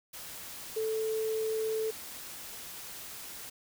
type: tone in noise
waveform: sine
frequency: 440 Hz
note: A4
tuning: in tune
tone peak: -29 dBFS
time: 0.76-1.91 s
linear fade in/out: 10 ms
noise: white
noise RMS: -44 dBFS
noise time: 0.13-3.5 s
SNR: +12 dB
effects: none